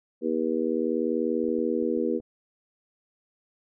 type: harmonic tone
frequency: 80.4 Hz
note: E2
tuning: 43 cents flat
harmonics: 3 / 4 / 5 / 6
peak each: -29 / -29 / -29 / -29 dBFS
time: 0.21-2.21 s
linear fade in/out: 50 ms
type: clicks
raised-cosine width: 2 ms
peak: -35 dBFS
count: 6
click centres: 1.441 / 1.485 / 1.588 / 1.825 / 1.973 / 2.202 s
effects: none